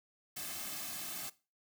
white noise with comb filter, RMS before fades -42 dBFS, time 0.36-1.3 s, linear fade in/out 10 ms, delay 2.1 ms, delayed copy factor -0.8, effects noise-tail reverb RT60 0.3 s tail -18 dB re dry

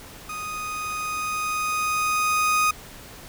30% pulse tone with level ramp, 1244.5 Hz, D#6, in tune, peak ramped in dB -28 to -15 dBFS, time 0.29-2.71 s, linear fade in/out 5 ms, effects pink hiss -43 dBFS RMS until 3.28 s

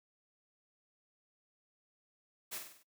white noise with echo, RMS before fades -41 dBFS, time 2.51-2.59 s, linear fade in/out 20 ms, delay 49 ms, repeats 5, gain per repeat -5 dB, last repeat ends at 2.835 s, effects noise-tail reverb RT60 0.1 s tail -21 dB re dry + high-pass 200 Hz 12 dB/octave

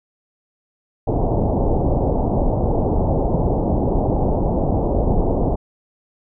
pink low-pass noise, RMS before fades -18 dBFS, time 1.07-5.56 s, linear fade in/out 10 ms, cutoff 840 Hz, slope 48 dB/octave, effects none

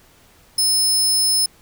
25% pulse tone, 5220 Hz, E8, 18 cents flat, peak -10 dBFS, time 0.58-1.46 s, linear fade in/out 5 ms, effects pink hiss -52 dBFS RMS until 1.61 s

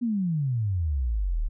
sine exponential sweep, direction down, 247.9 to 34.49 Hz, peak -23 dBFS, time 0.01-1.49 s, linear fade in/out 20 ms, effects none

